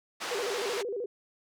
pink band-pass noise, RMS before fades -36 dBFS, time 0.2-0.83 s, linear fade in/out 20 ms, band 580 to 6100 Hz, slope 12 dB/octave
sine tone with vibrato, 440 Hz, A4, in tune, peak -31 dBFS, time 0.31-1.06 s, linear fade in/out 5 ms, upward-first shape square, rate 13 Hz, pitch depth 170 cents each way
effects none

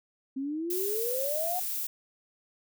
sine exponential sweep, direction up, 261.6 to 744 Hz, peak -30 dBFS, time 0.36-1.6 s, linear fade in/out 10 ms
violet noise, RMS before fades -33 dBFS, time 0.7-1.87 s, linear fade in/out 5 ms
effects none

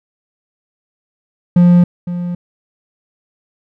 triangle tone with echo, 175.8 Hz, F3, 12 cents sharp, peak -3 dBFS, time 1.56-1.84 s, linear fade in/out 5 ms, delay 510 ms, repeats 1, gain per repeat -13 dB, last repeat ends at 2.35 s, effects none

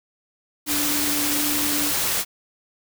sine tone in noise, 293.7 Hz, D4, in tune, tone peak -27 dBFS, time 0.66-1.93 s, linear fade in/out 50 ms, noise white, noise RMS -23 dBFS, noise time 0.66-2.25 s, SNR -7 dB, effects none

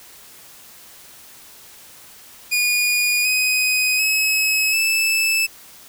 sawtooth tone with pitch steps, 2448 / 2507 / 2567 / 2628 Hz, D#7 / D#7 / E7 / E7, -29 / +12 / -47 / -6 cents, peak -13 dBFS, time 2.51-5.47 s, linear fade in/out 20 ms, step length 740 ms, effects white hiss -44 dBFS RMS until 5.88 s

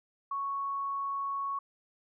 sine tone, 1108.7 Hz, C#6, in tune, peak -31 dBFS, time 0.31-1.59 s, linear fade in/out 5 ms, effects none

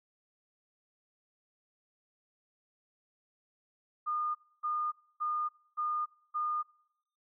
sine tone bursts, 1218 Hz, D#6, 37 cents flat, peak -30 dBFS, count 5, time 4.06-6.63 s, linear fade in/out 20 ms, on 290 ms, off 280 ms, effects noise-tail reverb RT60 0.8 s tail -23 dB re dry

